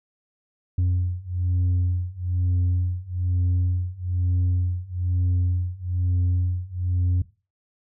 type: beating tone pair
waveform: sine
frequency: 89.2 / 90.3 Hz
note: F2 / F#2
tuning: +37 / -42 cents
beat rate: 1.1 Hz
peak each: -22 / -21 dBFS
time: 0.78-7.22 s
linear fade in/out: 5 ms
effects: noise-tail reverb RT60 0.3 s tail -18 dB re dry + tanh soft clip ceiling -17 dBFS